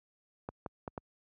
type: clicks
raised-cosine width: 1 ms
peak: -24 dBFS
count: 4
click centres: 0.489 / 0.662 / 0.878 / 0.978 s
effects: high-pass 60 Hz 12 dB/octave